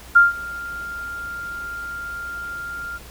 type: tone with ADSR envelope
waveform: sine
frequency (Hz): 1396.9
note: F6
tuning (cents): 0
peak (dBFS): -6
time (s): 0.15-2.99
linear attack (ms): 14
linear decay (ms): 160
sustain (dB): -22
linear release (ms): 33
effects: added 60 Hz sine -43 dBFS peak until 3.1 s + pink hiss -43 dBFS RMS until 3.1 s